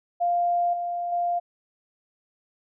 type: tone with level steps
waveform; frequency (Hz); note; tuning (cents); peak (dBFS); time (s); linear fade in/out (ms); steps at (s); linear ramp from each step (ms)
sine; 698.5; F5; 0; -20 / -26 / -22; 0.2-1.4; 20; 0.73 / 1.12; 5
effects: none